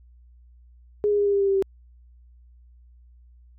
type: tone with pitch steps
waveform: sine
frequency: 415.3 / 411.2 / 407.2 / 403.2 / 399.3 / 395.4 / 391.5 / 387.7 Hz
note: G#4 / G#4 / G#4 / G4 / G4 / G4 / G4 / G4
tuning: 0 / -17 / -34 / +49 / +32 / +15 / -2 / -19 cents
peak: -18 dBFS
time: 1.04-1.624 s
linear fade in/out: 0 ms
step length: 73 ms
effects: added 60 Hz sine -49 dBFS peak until 3.58 s